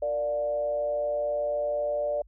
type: tone with frequency modulation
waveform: sine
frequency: 587.3 Hz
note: D5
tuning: in tune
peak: -25 dBFS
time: 0.02-2.22 s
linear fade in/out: 5 ms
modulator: 128 Hz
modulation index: 0.49
effects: added 50 Hz sine -52 dBFS peak until 2.27 s